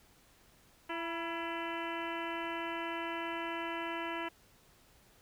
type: harmonic tone with a mistuned harmonic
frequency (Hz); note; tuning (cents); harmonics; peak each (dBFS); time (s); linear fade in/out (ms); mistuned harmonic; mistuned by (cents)
335.4; E4; +30; 1 / 2 / 3 / 4 / 5 / 6 / 7 / 8 / 9; -41 / -44 / -41 / -46 / -45 / -47 / -49 / -48 / -49; 0.89-4.29; 10; 3; -46
effects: pink hiss -64 dBFS RMS until 5.21 s